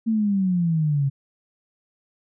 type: exponential sweep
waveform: sine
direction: down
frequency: 228.4 to 135.3 Hz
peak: -18 dBFS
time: 0.06-1.1 s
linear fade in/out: 20 ms
effects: none